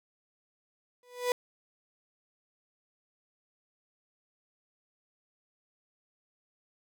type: tone with exponential growth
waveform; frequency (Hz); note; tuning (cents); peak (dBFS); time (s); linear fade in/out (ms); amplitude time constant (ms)
35% pulse; 492.8; B4; -4; -21; 1.03-1.32; 1; 62
effects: none